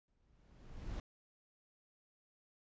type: noise with exponential growth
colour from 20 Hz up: brown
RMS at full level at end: -40 dBFS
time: 0.08-1 s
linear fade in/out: 2 ms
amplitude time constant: 200 ms
effects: resampled to 16000 Hz

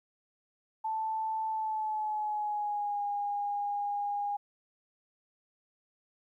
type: tone with pitch glide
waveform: sine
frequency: 880 to 816.3 Hz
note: A5 to G#5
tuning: 0 to -30 cents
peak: -30 dBFS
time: 0.84-4.37 s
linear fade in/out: 10 ms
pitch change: -130 cents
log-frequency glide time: 1.47-3.03 s
effects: 12-bit

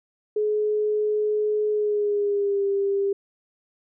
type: tone with pitch glide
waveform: sine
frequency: 423.3 to 397.2 Hz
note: G#4 to G4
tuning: +33 to +23 cents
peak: -20 dBFS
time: 0.36-3.13 s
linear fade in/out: 5 ms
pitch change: -110 cents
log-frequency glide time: 1.71-2.65 s
effects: none

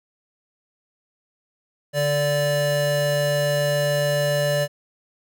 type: tone pair together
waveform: square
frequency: 145.5 / 583.2 Hz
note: D3 / D5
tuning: -16 / -12 cents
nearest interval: 2 octaves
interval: 2404 cents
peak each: -25 / -21 dBFS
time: 1.93-4.68 s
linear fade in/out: 50 ms
effects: none

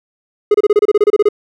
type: tone bursts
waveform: triangle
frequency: 416.9 Hz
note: G#4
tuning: 7 cents sharp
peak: -4 dBFS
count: 13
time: 0.51-1.288 s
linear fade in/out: 5 ms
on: 34 ms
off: 28 ms
effects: none

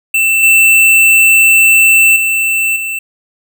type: tone with level steps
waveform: square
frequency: 2671 Hz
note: E7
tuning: 22 cents sharp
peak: -9 / -5 / -11 / -17 dBFS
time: 0.14-2.99 s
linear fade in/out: 5 ms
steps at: 0.43 / 2.16 / 2.76 s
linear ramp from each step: 2 ms
effects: none

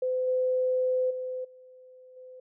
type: tone with level steps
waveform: sine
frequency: 510 Hz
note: C5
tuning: 44 cents flat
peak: -25 / -23 / -31 / -49 / -44 dBFS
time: 0.02-2.4 s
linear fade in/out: 5 ms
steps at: 0.27 / 1.1 / 1.44 / 2.16 s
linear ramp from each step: 10 ms
effects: none

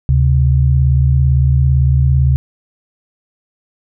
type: tone pair together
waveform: sine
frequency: 73.91 / 131.7 Hz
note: D2 / C3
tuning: +12 / +12 cents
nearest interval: minor seventh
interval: 1000 cents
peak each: -11 dBFS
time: 0.09-2.36 s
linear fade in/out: 0 ms
effects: none

